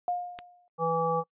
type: tone with exponential decay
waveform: sine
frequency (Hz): 711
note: F5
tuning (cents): +31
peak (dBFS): -24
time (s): 0.08-0.68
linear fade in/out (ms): 1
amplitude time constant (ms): 130
type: click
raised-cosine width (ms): 0.2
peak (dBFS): -21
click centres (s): 0.389
type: harmonic tone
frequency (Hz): 164.81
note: E3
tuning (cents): 0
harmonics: 1 / 3 / 5 / 7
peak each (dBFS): -34 / -28 / -30 / -30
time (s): 0.78-1.24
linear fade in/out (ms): 50
effects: noise-tail reverb RT60 0.1 s tail -25 dB re dry + resampled to 8000 Hz